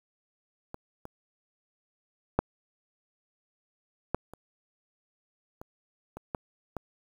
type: clicks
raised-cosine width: 1 ms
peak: -24 / -27 / -8 / -12 / -30 / -28 / -26 / -17 / -20 dBFS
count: 9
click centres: 0.744 / 1.054 / 2.39 / 4.146 / 4.336 / 5.615 / 6.17 / 6.348 / 6.767 s
effects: 8-bit